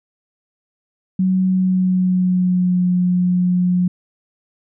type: tone with pitch glide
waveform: sine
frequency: 186.7 to 179.82 Hz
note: F#3 to F#3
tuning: +16 to -49 cents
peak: -13 dBFS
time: 1.19-3.88 s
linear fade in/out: 5 ms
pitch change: -65 cents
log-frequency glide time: 1.46-2.86 s
effects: none